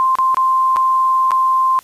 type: tone with dropouts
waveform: sine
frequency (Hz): 1046.5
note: C6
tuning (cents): 0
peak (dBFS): -11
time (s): 0-1.79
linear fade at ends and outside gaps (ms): 0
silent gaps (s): 0.154-0.186 / 0.345-0.37 / 0.761-0.768 / 1.308-1.317
effects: white hiss -46 dBFS RMS until 1.83 s + resampled to 32000 Hz